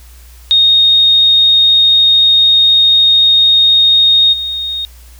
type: tone with level steps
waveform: sine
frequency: 3713 Hz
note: A#7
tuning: 8 cents flat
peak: -5 / -16 dBFS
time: 0.51-4.85 s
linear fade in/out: 0 ms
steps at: 4.32 s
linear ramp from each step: 20 ms
effects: added 60 Hz sine -35 dBFS peak until 5.19 s + white hiss -44 dBFS RMS until 5.19 s